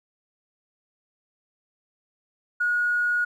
triangle tone with tanh clipping, 1448 Hz, F#6, 38 cents flat, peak -20 dBFS, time 2.6-3.25 s, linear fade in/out 10 ms, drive 2 dB, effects none

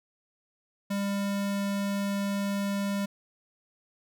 square tone, 199.9 Hz, G3, 34 cents sharp, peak -28 dBFS, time 0.9-3.06 s, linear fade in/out 10 ms, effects none

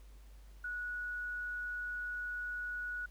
sine tone, 1465 Hz, F#6, 18 cents flat, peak -37 dBFS, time 0.64-3.06 s, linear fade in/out 5 ms, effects added 50 Hz sine -52 dBFS peak until 3.1 s + pink hiss -67 dBFS RMS until 3.1 s

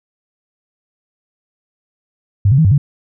sine tone with pitch steps, 99.8 / 133.9 / 159.5 / 97.4 / 142.2 Hz, G2 / C3 / D#3 / G2 / C#3, +32 / +40 / +43 / -11 / +45 cents, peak -7 dBFS, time 2.45-2.78 s, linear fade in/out 5 ms, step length 66 ms, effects none

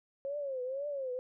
sine tone with vibrato, 541 Hz, C#5, 42 cents flat, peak -34 dBFS, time 0.25-1.19 s, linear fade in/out 0 ms, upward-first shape triangle, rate 2 Hz, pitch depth 160 cents each way, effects none

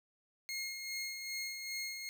20% pulse tone with tremolo, 2148 Hz, C7, 45 cents sharp, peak -32 dBFS, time 0.49-2.09 s, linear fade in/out 0 ms, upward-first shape sine, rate 2.5 Hz, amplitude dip 45%, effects 12-bit

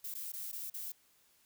violet noise with dropouts, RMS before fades -42 dBFS, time 0.04-0.92 s, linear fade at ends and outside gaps 5 ms, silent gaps 0.141-0.15 / 0.32-0.335 / 0.517-0.527 / 0.7-0.74 s, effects white hiss -69 dBFS RMS until 1.45 s

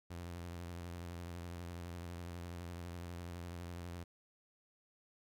sawtooth tone with vibrato, 86.7 Hz, F2, 12 cents flat, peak -40 dBFS, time 0.1-4.04 s, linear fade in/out 10 ms, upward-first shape sine, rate 12 Hz, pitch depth 46 cents each way, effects none

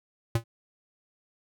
square tone with exponential decay, 115.2 Hz, A#2, 20 cents flat, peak -20 dBFS, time 0.35-0.44 s, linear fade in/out 5 ms, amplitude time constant 18 ms, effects none

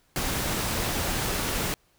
pink noise, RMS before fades -28 dBFS, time 0.16-1.74 s, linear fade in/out 0 ms, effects pink hiss -65 dBFS RMS until 1.98 s

